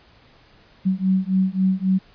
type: beating tone pair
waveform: sine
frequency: 186.9 / 190.6 Hz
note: F#3 / G3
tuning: +18 / -48 cents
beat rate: 3.7 Hz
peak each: -20 / -20 dBFS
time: 0.85-1.99 s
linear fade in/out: 20 ms
effects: pink hiss -53 dBFS RMS until 2.14 s + resampled to 11025 Hz